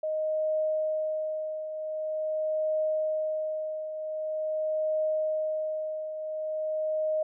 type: tone with tremolo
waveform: sine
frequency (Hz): 622.3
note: D#5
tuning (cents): 0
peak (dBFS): -24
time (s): 0.03-7.23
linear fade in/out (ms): 5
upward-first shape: triangle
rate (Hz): 0.45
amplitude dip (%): 65
effects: none